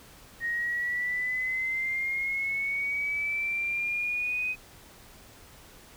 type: linear sweep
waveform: sine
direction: up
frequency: 1864.7 to 2512 Hz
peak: -27 dBFS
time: 0.4-4.56 s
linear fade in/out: 50 ms
effects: pink hiss -52 dBFS RMS until 5.96 s